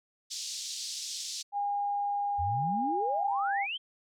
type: band-pass noise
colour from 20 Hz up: white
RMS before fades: -38 dBFS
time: 0.3-1.43 s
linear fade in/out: 20 ms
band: 3800 to 6600 Hz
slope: 24 dB/octave
type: tone with pitch glide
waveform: sine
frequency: 812 to 796.7 Hz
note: G#5 to G5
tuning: -39 to +28 cents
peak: -28 dBFS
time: 1.52-3.67 s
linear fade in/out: 50 ms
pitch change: -33 cents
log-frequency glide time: 3.14-3.34 s
type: exponential sweep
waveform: sine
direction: up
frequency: 76.7 to 3252 Hz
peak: -32 dBFS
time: 2.38-3.78 s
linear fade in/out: 20 ms
effects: none